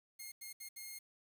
5% pulse tone bursts at uneven times, 2135 Hz, C7, 34 cents sharp, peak -36 dBFS, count 4, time 0.19-0.32 / 0.41-0.53 / 0.6-0.69 / 0.76-0.99 s, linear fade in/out 10 ms, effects 11-bit

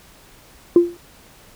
sine tone with exponential decay, 346.3 Hz, F4, 15 cents flat, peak -3 dBFS, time 0.76-0.97 s, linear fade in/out 2 ms, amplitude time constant 45 ms, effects tanh soft clip ceiling -2 dBFS + pink hiss -48 dBFS RMS until 1.55 s

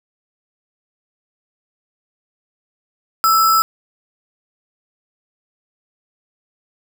sine tone with sample-and-hold, 1317 Hz, E6, 2 cents flat, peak -10 dBFS, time 3.24-3.62 s, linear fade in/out 0 ms, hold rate 6300 Hz, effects none

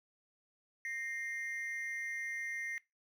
triangle ring-modulated tone, 1975.5 Hz, B6, in tune, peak -33 dBFS, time 0.85-2.78 s, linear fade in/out 0 ms, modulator 127 Hz, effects noise-tail reverb RT60 0.2 s tail -20 dB re dry

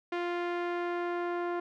sawtooth tone with low-pass filter sweep, 349.2 Hz, F4, in tune, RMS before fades -33 dBFS, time 0.12-1.6 s, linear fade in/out 5 ms, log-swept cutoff 2500 to 1400 Hz, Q 1.1, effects none

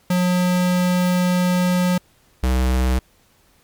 square tone pair in turn, 180.1 / 63.67 Hz, F#3 / C2, -46 / -47 cents, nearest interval octave + tritone, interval 1801 cents, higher first, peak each -16 dBFS, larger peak neither, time 0.1-1.98 / 2.43-2.99 s, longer first, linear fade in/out 5 ms, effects pink hiss -57 dBFS RMS until 3.63 s + MP3 96 kbps

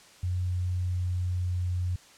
sine tone with pitch glide, 90.4 to 89.88 Hz, F#2 to F#2, -40 to -50 cents, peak -26 dBFS, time 0.23-1.96 s, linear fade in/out 5 ms, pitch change -10 cents, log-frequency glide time 0.41-1.18 s, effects white hiss -54 dBFS RMS until 2.17 s + low-pass 8000 Hz 12 dB/octave

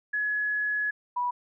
sine tone pair in turn, 1692 / 978.7 Hz, G#6 / B5, +32 / -16 cents, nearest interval major sixth, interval 948 cents, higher first, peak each -25 dBFS, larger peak neither, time 0.13-0.91 / 1.16-1.31 s, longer first, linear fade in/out 10 ms, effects none

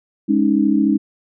sine chord, Ab suspended fourth, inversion none, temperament equal, 207.7 / 277.2 / 311.1 Hz, Ab3 / Db4 / Eb4, 0 / 0 / 0 cents, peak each -17 dBFS, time 0.28-0.98 s, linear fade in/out 20 ms, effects none

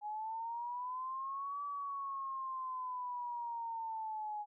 sine linear two-way sweep, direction up then down, 830.6 to 1151 to 830.6 Hz, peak -38 dBFS, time 0.01-4.46 s, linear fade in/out 50 ms, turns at 1.63 s, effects none

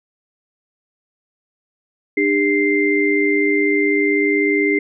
sine tone cluster, 300 / 400.4 / 2092 Hz, D4 / G4 / C7, +37 / +37 / -1 cents, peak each -18 dBFS, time 2.17-4.79 s, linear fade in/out 5 ms, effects none

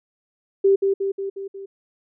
sine tone with echo, 392 Hz, G4, in tune, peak -12 dBFS, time 0.64-0.76 s, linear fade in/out 10 ms, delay 180 ms, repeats 5, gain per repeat -4 dB, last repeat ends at 1.66 s, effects none

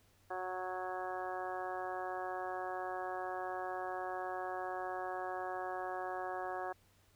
harmonic tone, 184.3 Hz, F#3, 7 cents flat, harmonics 2 / 3 / 4 / 5 / 6 / 7 / 8 / 9, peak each -45 / -46 / -41 / -49 / -47 / -51 / -55 / -48 dBFS, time 0.3-6.73 s, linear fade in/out 10 ms, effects added 95 Hz sine -70 dBFS peak until 7.15 s + pink hiss -70 dBFS RMS until 7.15 s

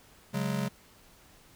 square chord, C# suspended fourth, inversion none, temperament just, 138.59 / 184.79 / 207.9 Hz, C#3 / F#3 / G#3, 0 / -2 / +2 cents, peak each -34 dBFS, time 0.33-0.69 s, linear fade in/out 20 ms, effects pink hiss -58 dBFS RMS until 1.55 s

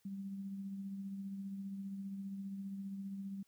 sine tone with tremolo, 196 Hz, G3, in tune, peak -39 dBFS, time 0.05-3.43 s, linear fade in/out 5 ms, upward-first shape triangle, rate 15 Hz, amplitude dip 40%, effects white hiss -75 dBFS RMS until 3.47 s

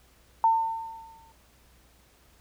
sine tone with exponential decay, 902 Hz, A5, 43 cents sharp, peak -16 dBFS, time 0.44-1.32 s, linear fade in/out 1 ms, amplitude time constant 190 ms, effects added 60 Hz sine -61 dBFS peak until 2.4 s + pink hiss -61 dBFS RMS until 2.4 s

